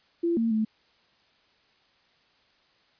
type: tone with pitch steps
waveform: sine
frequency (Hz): 339.7 / 228.2 / 218.1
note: F4 / A#3 / A3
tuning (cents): -48 / -37 / -15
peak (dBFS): -22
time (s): 0.23-0.65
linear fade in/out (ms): 10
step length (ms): 140
effects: white hiss -64 dBFS RMS until 2.99 s + resampled to 11025 Hz